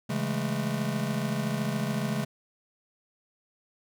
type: chord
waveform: square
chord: A major seventh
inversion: first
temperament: just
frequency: 137.5 / 165 / 206.2 / 220 Hz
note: C#3 / E3 / G#3 / A3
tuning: -14 / +2 / -12 / 0 cents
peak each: -33 / -36 / -33 / -34 dBFS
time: 0.09-2.25 s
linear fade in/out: 10 ms
effects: none